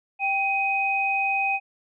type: tone pair together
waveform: sine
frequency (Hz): 784 / 2509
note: G5 / D#7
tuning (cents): 0 / +14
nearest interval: octave + minor sixth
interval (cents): 2014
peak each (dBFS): -25 / -23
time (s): 0.19-1.6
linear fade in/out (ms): 50
effects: none